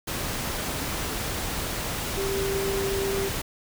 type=tone in noise; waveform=sine; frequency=392 Hz; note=G4; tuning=in tune; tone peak=-26 dBFS; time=2.17-3.29 s; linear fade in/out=10 ms; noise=pink; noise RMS=-30 dBFS; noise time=0.07-3.42 s; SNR=+1 dB; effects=none